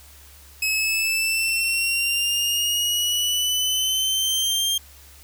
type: exponential sweep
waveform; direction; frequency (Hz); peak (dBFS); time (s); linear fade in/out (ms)
sawtooth; up; 2564 to 3203; -17; 0.62-4.78; 5
effects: added 70 Hz sine -48 dBFS peak until 5.23 s + white hiss -49 dBFS RMS until 5.23 s